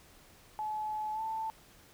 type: tone with pitch glide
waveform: sine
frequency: 857 to 885.2 Hz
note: A5 to A5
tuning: -46 to +10 cents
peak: -33 dBFS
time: 0.59-1.5 s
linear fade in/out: 0 ms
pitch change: +56 cents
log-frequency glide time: 1.13-1.21 s
effects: pink hiss -59 dBFS RMS until 1.93 s